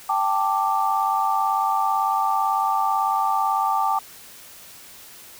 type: chord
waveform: sine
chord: G suspended second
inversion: none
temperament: just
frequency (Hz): 784 / 882 / 1176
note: G5 / A5 / D6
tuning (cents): 0 / +4 / +2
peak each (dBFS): -23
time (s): 0.09-3.99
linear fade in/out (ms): 5
effects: white hiss -44 dBFS RMS until 5.39 s